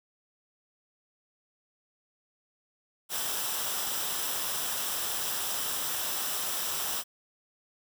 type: noise with comb filter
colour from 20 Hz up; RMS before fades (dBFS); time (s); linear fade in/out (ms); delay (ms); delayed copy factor
white; -32; 3.09-7.04; 50; 0.45; -0.5
effects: none